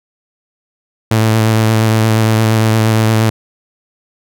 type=tone with vibrato; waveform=sawtooth; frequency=110.7 Hz; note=A2; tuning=11 cents sharp; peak=-5 dBFS; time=1.11-3.3 s; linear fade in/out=5 ms; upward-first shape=triangle; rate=8.6 Hz; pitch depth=26 cents each way; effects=none